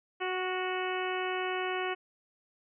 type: harmonic tone with a mistuned harmonic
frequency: 370 Hz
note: F#4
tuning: in tune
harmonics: 1 / 2 / 3 / 4 / 5 / 6 / 7 / 8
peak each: -34 / -37 / -39 / -40 / -41 / -42 / -42 / -43 dBFS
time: 0.2-1.95 s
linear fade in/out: 20 ms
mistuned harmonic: 4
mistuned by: -19 cents
effects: none